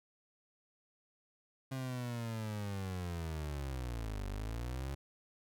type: linear two-way sweep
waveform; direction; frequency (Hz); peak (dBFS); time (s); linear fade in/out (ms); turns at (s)
30% pulse; down then up; 133.6 to 47.75 to 69.8; -35; 1.71-4.95; 10; 4.26
effects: none